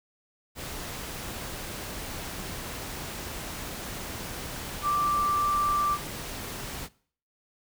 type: tone in noise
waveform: sine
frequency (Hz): 1174.7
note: D6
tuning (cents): 0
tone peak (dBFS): -23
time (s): 4.82-5.98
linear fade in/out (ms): 50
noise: pink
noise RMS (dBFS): -37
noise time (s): 0.55-6.89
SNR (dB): +11
effects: noise-tail reverb RT60 0.5 s tail -21 dB re dry